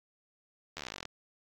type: slowing click train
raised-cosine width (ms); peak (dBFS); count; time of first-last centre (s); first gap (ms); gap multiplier
0.2; -21; 17; 0.77-1.054; 12; 1.05
effects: AAC 48 kbps